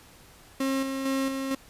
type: tone with tremolo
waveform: 35% pulse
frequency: 268.8 Hz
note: C4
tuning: 47 cents sharp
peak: -23 dBFS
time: 0.6-1.55 s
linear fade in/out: 5 ms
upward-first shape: square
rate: 2.2 Hz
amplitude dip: 40%
effects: pink hiss -53 dBFS RMS until 1.69 s + resampled to 32000 Hz